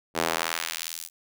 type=tone with high-pass filter sweep; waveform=square; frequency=41.2 Hz; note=E1; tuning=in tune; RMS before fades=-30 dBFS; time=0.14-1.1 s; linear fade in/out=50 ms; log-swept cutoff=370 to 8100 Hz; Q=0.71; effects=none